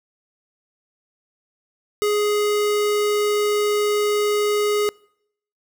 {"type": "tone", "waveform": "square", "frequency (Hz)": 416.6, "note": "G#4", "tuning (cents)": 5, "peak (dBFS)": -18, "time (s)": [2.02, 4.89], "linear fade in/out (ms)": 0, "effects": ["noise-tail reverb RT60 0.7 s tail -26 dB re dry"]}